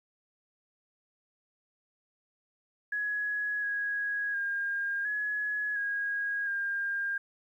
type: tone with pitch steps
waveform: sine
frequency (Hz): 1678 / 1657 / 1613 / 1688 / 1642 / 1605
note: G#6 / G#6 / G6 / G#6 / G#6 / G6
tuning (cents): +17 / -4 / +49 / +28 / -20 / +40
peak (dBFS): -29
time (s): 2.92-7.18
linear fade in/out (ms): 5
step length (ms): 710
effects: 11-bit